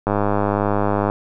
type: click train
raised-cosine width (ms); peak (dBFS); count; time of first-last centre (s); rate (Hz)
1; -5; 106; 0.07-1.099; 102
effects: none